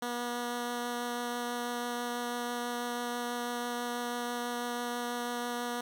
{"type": "tone with vibrato", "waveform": "10% pulse", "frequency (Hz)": 241.3, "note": "B3", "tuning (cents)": -40, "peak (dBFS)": -25, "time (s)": [0.02, 5.81], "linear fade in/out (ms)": 5, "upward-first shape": "triangle", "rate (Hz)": 6.1, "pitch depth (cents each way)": 9, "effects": []}